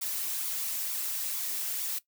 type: noise with flanger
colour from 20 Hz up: blue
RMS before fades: -33 dBFS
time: 0.01-1.99 s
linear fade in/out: 10 ms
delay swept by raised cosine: 0.85 to 5.25 ms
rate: 2.2 Hz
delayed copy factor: +0.55
effects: noise-tail reverb RT60 0.1 s tail -17 dB re dry